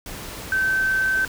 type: tone in noise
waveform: sine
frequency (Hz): 1543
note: G6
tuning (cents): -28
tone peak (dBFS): -18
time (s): 0.52-1.25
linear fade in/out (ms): 2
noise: pink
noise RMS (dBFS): -35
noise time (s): 0.06-1.28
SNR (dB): +14
effects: none